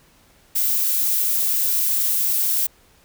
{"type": "noise", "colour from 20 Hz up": "violet", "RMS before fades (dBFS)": -20, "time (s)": [0.55, 2.67], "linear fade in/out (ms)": 10, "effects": ["pink hiss -55 dBFS RMS until 3.04 s"]}